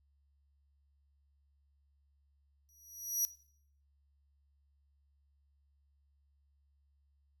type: tone with exponential growth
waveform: sawtooth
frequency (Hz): 5800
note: F#8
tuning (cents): -35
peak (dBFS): -24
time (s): 2.69-3.25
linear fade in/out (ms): 0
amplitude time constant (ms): 120
effects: noise-tail reverb RT60 0.6 s tail -18 dB re dry + added 70 Hz sine -69 dBFS peak until 7.4 s